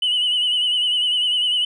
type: tone with vibrato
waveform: sine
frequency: 2960 Hz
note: F#7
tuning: in tune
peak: -15 dBFS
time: 0.02-1.65 s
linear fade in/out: 5 ms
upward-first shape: sine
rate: 10 Hz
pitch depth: 55 cents each way
effects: tanh soft clip ceiling -14 dBFS